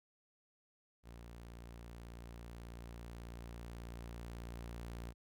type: tone with level ramp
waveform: sawtooth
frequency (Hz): 58.27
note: A#1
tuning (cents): 0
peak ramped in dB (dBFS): -47 to -40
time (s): 1.03-5.14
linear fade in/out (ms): 50
effects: none